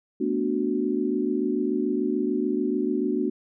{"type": "chord", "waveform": "sine", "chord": "B minor seventh", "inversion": "third", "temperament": "equal", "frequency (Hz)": [220, 246.9, 293.7, 370], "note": ["A3", "B3", "D4", "F#4"], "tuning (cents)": [0, 0, 0, 0], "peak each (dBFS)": [-30, -28, -27, -27], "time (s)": [0.2, 3.3], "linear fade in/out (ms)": 10, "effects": []}